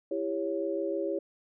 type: chord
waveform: sine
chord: C# diminished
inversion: first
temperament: just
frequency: 332.6 / 399.1 / 554.4 Hz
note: E4 / G4 / C#5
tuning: +16 / +31 / 0 cents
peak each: -33 dBFS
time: 0.11-1.19 s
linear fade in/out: 5 ms
effects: none